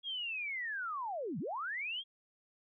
sine linear two-way sweep, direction down then up, 3322 to 135.7 to 3322 Hz, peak -36 dBFS, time 0.03-2.04 s, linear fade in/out 50 ms, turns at 1.39 s, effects none

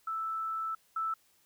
sine tone pair in turn, 1318.5 / 1318.5 Hz, E6 / E6, 0 / 0 cents, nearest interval unison, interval 0 cents, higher neither, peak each -32 / -30 dBFS, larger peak second, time 0.07-0.75 / 0.96-1.14 s, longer first, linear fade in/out 5 ms, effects white hiss -68 dBFS RMS until 1.45 s

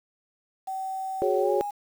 sine tone with pitch glide, 764 to 818.8 Hz, G5 to G#5, -45 to -25 cents, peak -29 dBFS, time 0.67-1.71 s, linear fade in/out 10 ms, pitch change +120 cents, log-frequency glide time 1.4-1.51 s
sine chord, F# suspended second, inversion none, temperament just, 370 / 416.2 / 555 Hz, F#4 / G#4 / C#5, 0 / +4 / +2 cents, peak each -26 dBFS, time 1.22-1.61 s, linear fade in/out 0 ms
effects 8-bit

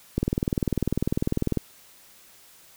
click train, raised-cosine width 3 ms, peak -10 dBFS, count 29, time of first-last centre 0.18-1.573 s, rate 20.1 Hz, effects white hiss -53 dBFS RMS until 2.76 s

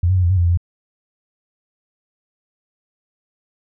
sine tone with pitch steps, 86.8 / 93.9 / 91.3 / 86.3 / 95.2 / 86.9 / 86 / 87.4 Hz, F2 / F#2 / F#2 / F2 / F#2 / F2 / F2 / F2, -10 / +26 / -23 / -20 / +50 / -8 / -26 / +2 cents, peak -12 dBFS, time 0.03-0.574 s, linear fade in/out 5 ms, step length 68 ms, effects none

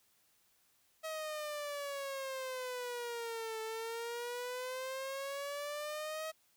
sawtooth exponential two-way sweep, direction down then up, 639 to 440 to 638 Hz, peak -35 dBFS, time 1.03-6.32 s, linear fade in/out 20 ms, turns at 3.61 s, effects white hiss -72 dBFS RMS until 6.56 s

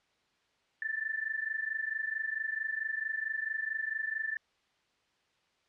sine tone pair together, 1754 / 1778.5 Hz, A6 / A6, -6 / +18 cents, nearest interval unison, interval 24 cents, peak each -35 / -35 dBFS, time 0.82-4.37 s, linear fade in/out 2 ms, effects white hiss -72 dBFS RMS until 5.68 s + low-pass 4000 Hz 12 dB/octave

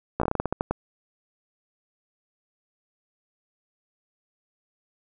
slowing click train, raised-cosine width 1 ms, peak -10 dBFS, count 12, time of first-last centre 0.2-0.71 s, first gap 15 ms, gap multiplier 1.21, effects none

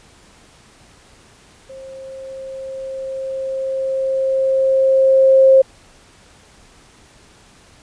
sine tone with level ramp, 532 Hz, C5, 29 cents sharp, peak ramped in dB -33 to -5 dBFS, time 1.69-5.62 s, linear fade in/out 10 ms, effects pink hiss -48 dBFS RMS until 7.82 s + resampled to 22050 Hz

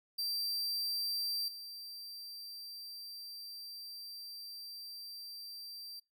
45% pulse tone with level steps, 4699 Hz, D8, in tune, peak -33 / -44 dBFS, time 0.18-6 s, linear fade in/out 10 ms, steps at 1.48 s, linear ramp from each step 2 ms, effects noise-tail reverb RT60 0.2 s tail -22 dB re dry

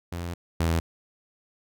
sawtooth tone pair in turn, 86.2 / 82.65 Hz, F2 / E2, -22 / +5 cents, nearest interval minor second, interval 73 cents, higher first, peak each -27 / -18 dBFS, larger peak second, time 0.12-0.34 / 0.6-0.8 s, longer first, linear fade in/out 5 ms, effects none

